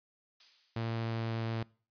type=noise with exponential decay; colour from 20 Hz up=violet; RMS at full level=-42 dBFS; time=0.4-1.23 s; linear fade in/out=2 ms; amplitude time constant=180 ms
type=tone with pitch glide; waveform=sawtooth; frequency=114.3 to 113.44 Hz; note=A#2 to A#2; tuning=-34 to -47 cents; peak=-29 dBFS; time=0.76-1.63 s; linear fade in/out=5 ms; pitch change=-13 cents; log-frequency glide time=0.92-1.45 s
effects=noise-tail reverb RT60 0.4 s tail -23 dB re dry + resampled to 11025 Hz